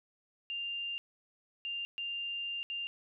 sine tone bursts at uneven times, 2794 Hz, F7, in tune, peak -35 dBFS, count 4, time 0.5-0.98 / 1.65-1.85 / 1.98-2.63 / 2.7-2.87 s, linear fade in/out 0 ms, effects none

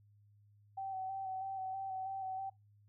sine tone with vibrato, 766 Hz, G5, 40 cents flat, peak -38 dBFS, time 0.77-2.5 s, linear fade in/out 10 ms, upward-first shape square, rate 3.1 Hz, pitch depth 20 cents each way, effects noise-tail reverb RT60 0.2 s tail -20 dB re dry + added 103 Hz sine -63 dBFS peak until 2.88 s

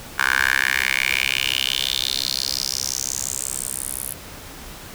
10% pulse tone with high-pass filter sweep, 65.7 Hz, C2, 8 cents sharp, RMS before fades -23 dBFS, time 0.18-4.14 s, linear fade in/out 10 ms, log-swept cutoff 1400 to 11000 Hz, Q 4.5, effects pink hiss -38 dBFS RMS until 4.94 s

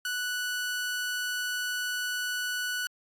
sawtooth tone, 1480 Hz, F#6, in tune, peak -26 dBFS, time 0.05-2.87 s, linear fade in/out 2 ms, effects AAC 64 kbps

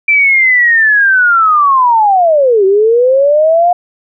sine linear two-way sweep, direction down then up, 2349 to 376.3 to 717 Hz, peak -5 dBFS, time 0.08-3.73 s, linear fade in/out 5 ms, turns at 2.65 s, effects none

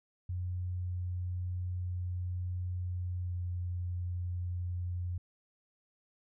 sine tone with pitch glide, 89.9 to 88.87 Hz, F#2 to F2, -49 to +31 cents, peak -33 dBFS, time 0.29-5.18 s, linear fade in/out 5 ms, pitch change -20 cents, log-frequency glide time 3.23-3.3 s, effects none

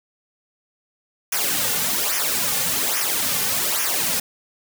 white noise with flanger, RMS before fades -22 dBFS, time 1.32-4.2 s, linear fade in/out 5 ms, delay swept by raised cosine 0.24 to 3.14 ms, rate 1.2 Hz, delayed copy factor -0.75, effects none

